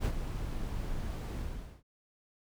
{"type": "noise with ADSR envelope", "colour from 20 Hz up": "brown", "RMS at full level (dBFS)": -27, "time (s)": [0, 1.83], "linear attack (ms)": 48, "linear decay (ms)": 68, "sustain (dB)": -9, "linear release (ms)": 440, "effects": []}